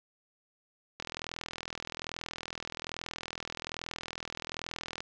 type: click train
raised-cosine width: 0.2 ms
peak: -19 dBFS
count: 166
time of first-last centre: 1-5.005 s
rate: 41.2 Hz
effects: low-pass 7000 Hz 12 dB/octave + 10-bit